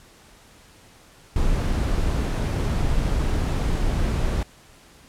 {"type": "noise", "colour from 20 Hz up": "brown", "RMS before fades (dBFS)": -22, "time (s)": [1.36, 4.43], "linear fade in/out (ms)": 2, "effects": ["pink hiss -51 dBFS RMS until 5.08 s", "low-pass 11000 Hz 12 dB/octave"]}